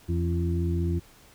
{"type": "harmonic tone with a mistuned harmonic", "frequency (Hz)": 85.5, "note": "F2", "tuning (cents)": -36, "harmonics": [1, 2, 3, 4], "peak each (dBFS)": [-25, -30, -38, -32], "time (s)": [0.08, 1], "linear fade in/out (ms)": 20, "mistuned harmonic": 3, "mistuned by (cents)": 63, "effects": ["pink hiss -55 dBFS RMS until 1.34 s"]}